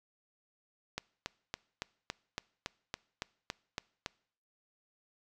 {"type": "click train", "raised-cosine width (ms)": 0.2, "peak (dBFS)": -18, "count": 12, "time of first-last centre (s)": [0.98, 4.061], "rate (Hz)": 3.57, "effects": ["noise-tail reverb RT60 0.6 s tail -24 dB re dry"]}